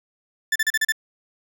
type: tone bursts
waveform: 40% pulse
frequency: 1760 Hz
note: A6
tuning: in tune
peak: -17 dBFS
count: 6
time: 0.52-0.922 s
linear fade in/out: 5 ms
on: 37 ms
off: 36 ms
effects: none